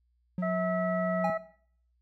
triangle tone, 181.4 Hz, F#3, 34 cents flat, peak -26 dBFS, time 0.38-1.3 s, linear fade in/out 2 ms
harmonic tone, 649 Hz, E5, 27 cents flat, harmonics 1 / 2 / 3, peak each -30 / -36 / -40 dBFS, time 0.42-1.38 s, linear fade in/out 10 ms
triangle tone with exponential decay, 820 Hz, G#5, 22 cents flat, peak -23 dBFS, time 1.24-1.46 s, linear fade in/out 5 ms, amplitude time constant 47 ms
effects noise-tail reverb RT60 0.6 s tail -17 dB re dry + added 60 Hz sine -68 dBFS peak until 2.01 s

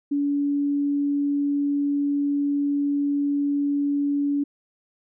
sine tone, 285.5 Hz, D4, 49 cents flat, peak -20 dBFS, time 0.11-4.44 s, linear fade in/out 10 ms, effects none

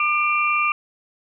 sine tone cluster, 1198 / 2368 / 2719 Hz, D6 / D7 / F7, +34 / +14 / -47 cents, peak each -20 / -21 / -26 dBFS, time 0-0.72 s, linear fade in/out 2 ms, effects none

